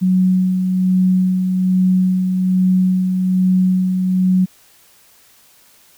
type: tone with tremolo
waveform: sine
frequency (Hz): 185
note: F#3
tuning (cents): 0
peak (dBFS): -10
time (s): 0.01-4.46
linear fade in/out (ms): 20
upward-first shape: sine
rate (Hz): 1.2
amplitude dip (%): 40
effects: white hiss -50 dBFS RMS until 5.97 s